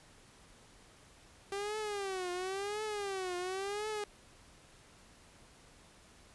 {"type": "tone with vibrato", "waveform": "sawtooth", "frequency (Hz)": 392, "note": "G4", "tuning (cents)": 0, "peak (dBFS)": -32, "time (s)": [1.52, 4.04], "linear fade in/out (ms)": 2, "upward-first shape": "triangle", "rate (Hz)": 0.95, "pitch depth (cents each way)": 180, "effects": ["pink hiss -60 dBFS RMS until 6.34 s", "resampled to 24000 Hz"]}